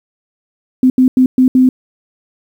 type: tone bursts at uneven times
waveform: sine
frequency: 256.6 Hz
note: C4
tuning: 34 cents flat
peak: -5 dBFS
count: 5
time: 0.83-0.9 / 0.98-1.08 / 1.17-1.26 / 1.38-1.48 / 1.55-1.69 s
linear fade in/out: 2 ms
effects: 7-bit